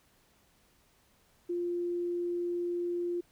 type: tone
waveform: sine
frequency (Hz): 349.2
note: F4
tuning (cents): 0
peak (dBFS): -30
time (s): 1.49-3.21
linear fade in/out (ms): 10
effects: pink hiss -67 dBFS RMS until 3.31 s